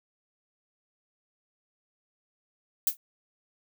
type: noise with exponential decay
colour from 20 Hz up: violet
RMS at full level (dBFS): -19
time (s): 2.87-2.97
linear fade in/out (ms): 2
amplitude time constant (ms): 20
effects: none